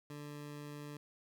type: tone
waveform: 20% pulse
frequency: 146.83 Hz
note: D3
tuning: in tune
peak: -40 dBFS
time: 0.1-0.97 s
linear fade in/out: 2 ms
effects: 13-bit